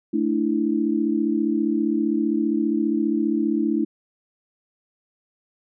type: chord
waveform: sine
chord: A suspended fourth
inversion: none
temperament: equal with one note detuned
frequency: 220 / 294.5 / 329.6 Hz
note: A3 / D4 / E4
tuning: 0 / +5 / 0 cents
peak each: -24 / -23 / -23 dBFS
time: 0.13-3.85 s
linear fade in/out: 10 ms
effects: none